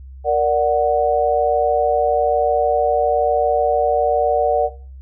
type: chord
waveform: sine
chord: Bb augmented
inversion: none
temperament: equal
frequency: 466.2 / 587.3 / 740 Hz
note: Bb4 / D5 / F#5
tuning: 0 / 0 / 0 cents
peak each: -19 / -17 / -17 dBFS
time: 0.24-4.7 s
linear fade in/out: 50 ms
effects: noise-tail reverb RT60 0.4 s tail -17 dB re dry + added 66 Hz sine -34 dBFS peak until 5.01 s